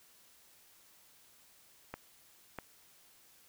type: clicks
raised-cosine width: 0.5 ms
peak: -25 dBFS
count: 2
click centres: 1.94 / 2.587 s
effects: white hiss -63 dBFS RMS until 3.48 s